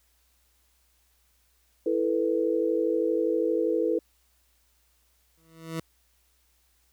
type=chord; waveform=sine; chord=E suspended fourth; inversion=none; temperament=equal with one note detuned; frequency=329.6 / 440 / 492.5 Hz; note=E4 / A4 / B4; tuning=0 / 0 / -5 cents; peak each=-27 dBFS; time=1.86-3.99 s; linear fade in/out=5 ms
type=tone with exponential growth; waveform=20% pulse; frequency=162.8 Hz; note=E3; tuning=21 cents flat; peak=-23 dBFS; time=5.37-5.8 s; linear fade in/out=5 ms; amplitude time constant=93 ms
effects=added 60 Hz sine -68 dBFS peak until 6.92 s + white hiss -68 dBFS RMS until 6.92 s